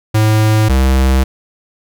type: tone pair in turn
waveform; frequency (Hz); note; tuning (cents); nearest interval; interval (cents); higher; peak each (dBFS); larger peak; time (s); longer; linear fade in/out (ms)
square; 108.4 / 65.76; A2 / C2; -25 / +9; major sixth; 866; first; -9; neither; 0.14-0.69 / 0.69-1.24; neither; 10
effects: none